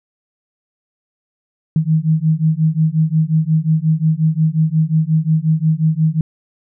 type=beating tone pair; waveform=sine; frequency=155.56 / 161.16 Hz; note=D#3 / E3; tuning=0 / -39 cents; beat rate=5.6 Hz; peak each=-15 dBFS; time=1.76-6.21 s; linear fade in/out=2 ms; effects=none